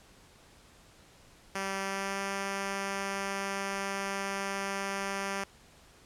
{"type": "tone with pitch glide", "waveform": "5% pulse", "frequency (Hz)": [194.5, 196.65], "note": ["G3", "G3"], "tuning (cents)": [-13, 6], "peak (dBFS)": -21, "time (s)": [1.55, 5.44], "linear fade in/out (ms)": 2, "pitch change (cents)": 19, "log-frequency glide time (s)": [1.81, 2.2], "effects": ["pink hiss -58 dBFS RMS until 6.05 s", "low-pass 10000 Hz 12 dB/octave"]}